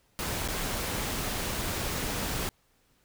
pink noise with dropouts, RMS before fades -32 dBFS, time 0.19-2.49 s, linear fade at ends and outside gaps 0 ms, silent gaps 0.477-0.486 s, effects pink hiss -68 dBFS RMS until 3.04 s

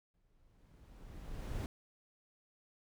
brown noise with exponential growth, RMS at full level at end -36 dBFS, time 0.14-1.66 s, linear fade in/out 1 ms, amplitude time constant 330 ms, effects none

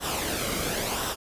pink noise with flanger, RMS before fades -29 dBFS, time 0-1.16 s, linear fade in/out 50 ms, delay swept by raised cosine 0.44 to 1.16 ms, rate 0.95 Hz, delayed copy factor -0.55, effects resampled to 32000 Hz

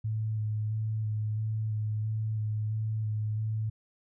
sine tone with vibrato, 108.3 Hz, A2, 27 cents flat, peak -28 dBFS, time 0.04-3.7 s, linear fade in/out 10 ms, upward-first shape square, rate 1.5 Hz, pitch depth 16 cents each way, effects none

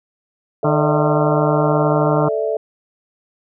sine chord, A suspended fourth, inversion none, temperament equal, 440 / 587.3 / 659.3 Hz, A4 / D5 / E5, 0 / 0 / 0 cents, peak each -20 / -23 / -22 dBFS, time 0.63-2.57 s, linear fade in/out 2 ms
harmonic tone, 151.5 Hz, D#3, 46 cents flat, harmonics 1 / 2 / 4 / 5 / 6 / 7 / 8 / 9, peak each -18 / -21 / -24 / -25 / -26 / -26 / -27 / -28 dBFS, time 0.64-2.29 s, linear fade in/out 10 ms
effects none

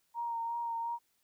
sine tone with vibrato, 931 Hz, A#5, 2 cents flat, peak -33 dBFS, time 0.14-0.99 s, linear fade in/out 50 ms, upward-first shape sine, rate 2.8 Hz, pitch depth 21 cents each way, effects white hiss -75 dBFS RMS until 1.23 s

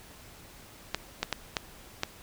clicks, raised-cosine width 0.2 ms, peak -10 dBFS, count 5, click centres 0.946 / 1.23 / 1.327 / 1.568 / 2.034 s, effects pink hiss -51 dBFS RMS until 2.22 s

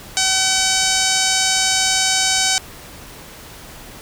5% pulse tone with low-pass filter, 760 Hz, F#5, 46 cents sharp, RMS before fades -17 dBFS, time 0.17-2.58 s, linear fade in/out 0 ms, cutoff 7100 Hz, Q 1.6, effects pink hiss -38 dBFS RMS until 4.01 s

